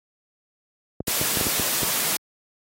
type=clicks; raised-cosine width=2 ms; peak=-14 dBFS; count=8; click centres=1.005 / 1.081 / 1.214 / 1.372 / 1.411 / 1.468 / 1.597 / 1.832 s
type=high-pass noise; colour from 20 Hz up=white; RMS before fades=-24 dBFS; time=1.07-2.17 s; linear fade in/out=5 ms; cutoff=120 Hz; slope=24 dB/octave
effects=high-pass 60 Hz 12 dB/octave + AAC 48 kbps